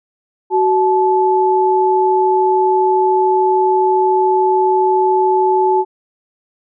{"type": "tone pair together", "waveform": "sine", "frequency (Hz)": [374.3, 867], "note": ["F#4", "A5"], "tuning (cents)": [20, -26], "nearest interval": "octave + minor third", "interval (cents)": 1454, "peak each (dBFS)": -13, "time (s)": [0.5, 5.85], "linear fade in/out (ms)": 50, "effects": []}